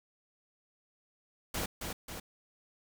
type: noise with echo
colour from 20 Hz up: pink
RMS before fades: -35 dBFS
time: 1.54-1.66 s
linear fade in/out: 5 ms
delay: 270 ms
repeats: 2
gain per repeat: -4 dB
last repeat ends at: 2.2 s
effects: none